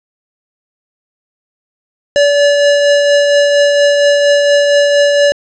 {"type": "tone with tremolo", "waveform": "square", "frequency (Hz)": 575, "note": "D5", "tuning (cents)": -37, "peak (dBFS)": -6, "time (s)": [2.16, 5.32], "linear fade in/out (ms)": 0, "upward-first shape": "triangle", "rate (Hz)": 4.3, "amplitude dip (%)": 35, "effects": ["resampled to 16000 Hz", "8-bit"]}